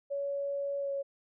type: tone with pitch glide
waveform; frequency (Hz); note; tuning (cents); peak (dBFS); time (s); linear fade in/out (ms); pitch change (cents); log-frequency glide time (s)
sine; 562 to 555.2; C#5 to C#5; +24 to +3; -31; 0.1-1.03; 20; -21; 0.79-0.91
effects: none